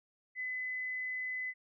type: tone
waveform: sine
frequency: 2015 Hz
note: B6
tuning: 34 cents sharp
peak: -35 dBFS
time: 0.35-1.54 s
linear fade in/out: 50 ms
effects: none